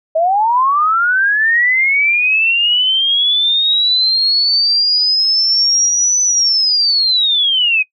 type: linear two-way sweep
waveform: sine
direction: up then down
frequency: 622.3 to 6030 to 2492 Hz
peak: -10 dBFS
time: 0.15-7.83 s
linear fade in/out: 10 ms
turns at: 6.22 s
effects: noise-tail reverb RT60 0.1 s tail -21 dB re dry